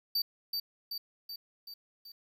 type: tone with echo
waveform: square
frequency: 4622 Hz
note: D8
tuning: 28 cents flat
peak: -28 dBFS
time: 0.15-0.22 s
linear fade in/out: 5 ms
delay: 380 ms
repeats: 5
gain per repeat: -4 dB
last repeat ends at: 2.12 s
effects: 11-bit

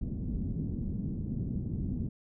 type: low-pass noise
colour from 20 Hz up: white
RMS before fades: -34 dBFS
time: 0.01-2.09 s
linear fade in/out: 5 ms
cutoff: 230 Hz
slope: 24 dB/octave
effects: none

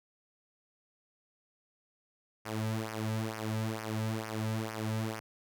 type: tone with flanger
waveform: sawtooth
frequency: 110 Hz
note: A2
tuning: in tune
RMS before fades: -35 dBFS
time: 2.45-5.2 s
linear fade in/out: 10 ms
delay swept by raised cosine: 0.25 to 2.85 ms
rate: 2.2 Hz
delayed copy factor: -0.8
effects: none

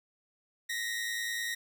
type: tone pair together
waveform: sawtooth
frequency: 1870 / 1979.9 Hz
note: A#6 / B6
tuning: +5 / +4 cents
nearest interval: minor second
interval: 99 cents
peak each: -30 / -36 dBFS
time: 0.69-1.55 s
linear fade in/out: 10 ms
effects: none

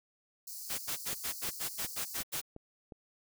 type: high-pass noise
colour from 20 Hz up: white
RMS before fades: -44 dBFS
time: 0.47-2.17 s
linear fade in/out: 5 ms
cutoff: 4300 Hz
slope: 96 dB/octave
type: noise bursts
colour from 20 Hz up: white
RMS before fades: -36 dBFS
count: 10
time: 0.69-2.415 s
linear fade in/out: 20 ms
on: 96 ms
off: 85 ms
type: click train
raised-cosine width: 2 ms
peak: -33 dBFS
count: 6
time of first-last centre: 1.13-2.922 s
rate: 2.79 Hz
effects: none

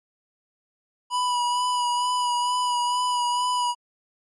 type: tone with vibrato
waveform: square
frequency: 981 Hz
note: B5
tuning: 12 cents flat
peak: -22 dBFS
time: 1.1-3.75 s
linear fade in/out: 50 ms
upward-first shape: sine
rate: 2.2 Hz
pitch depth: 24 cents each way
effects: low-pass 12000 Hz 12 dB/octave + MP3 48 kbps

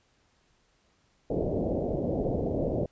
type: low-pass noise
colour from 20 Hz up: white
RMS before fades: -29 dBFS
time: 1.3-2.86 s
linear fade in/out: 5 ms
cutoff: 630 Hz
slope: 48 dB/octave
effects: pink hiss -68 dBFS RMS until 2.91 s + resampled to 16000 Hz

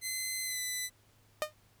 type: tone with pitch glide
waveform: 10% pulse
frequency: 2051 to 2001 Hz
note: C7 to B6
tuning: -35 to +22 cents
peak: -25 dBFS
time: 0.01-0.9 s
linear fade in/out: 50 ms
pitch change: -43 cents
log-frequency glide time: 0.44-0.59 s
type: tone with exponential decay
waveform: sawtooth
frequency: 611 Hz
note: D#5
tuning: 32 cents flat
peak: -22 dBFS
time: 1.42-1.53 s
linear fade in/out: 0 ms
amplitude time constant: 22 ms
effects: added 104 Hz sine -67 dBFS peak until 1.8 s + pink hiss -67 dBFS RMS until 1.8 s

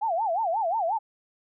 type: tone with vibrato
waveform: sine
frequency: 774 Hz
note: G5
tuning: 22 cents flat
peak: -23 dBFS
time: 0.01-0.99 s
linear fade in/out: 20 ms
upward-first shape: sine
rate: 5.6 Hz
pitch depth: 290 cents each way
effects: none

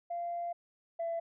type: tone pair in turn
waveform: sine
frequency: 691 / 670.2 Hz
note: F5 / E5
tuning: -19 / +29 cents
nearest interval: minor second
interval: 52 cents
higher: first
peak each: -33 / -31 dBFS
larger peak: second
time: 0.1-0.53 / 0.99-1.2 s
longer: first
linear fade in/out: 10 ms
effects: tanh soft clip ceiling -29 dBFS

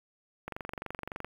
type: click train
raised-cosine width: 0.5 ms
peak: -22 dBFS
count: 19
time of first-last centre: 0.48-1.246 s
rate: 23.5 Hz
effects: 8-bit

